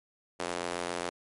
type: tone with high-pass filter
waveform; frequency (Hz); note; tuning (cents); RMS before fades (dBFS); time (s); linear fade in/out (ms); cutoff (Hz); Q
square; 43.65; F1; 0; -35; 0.39-1.1; 10; 460; 0.97
effects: MP3 48 kbps